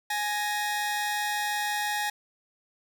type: tone pair together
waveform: sawtooth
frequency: 833.8 / 1864.7 Hz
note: G#5 / A#6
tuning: +7 / 0 cents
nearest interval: octave + major second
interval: 1393 cents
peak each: -25 / -28 dBFS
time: 0.1-2.1 s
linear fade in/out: 5 ms
effects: none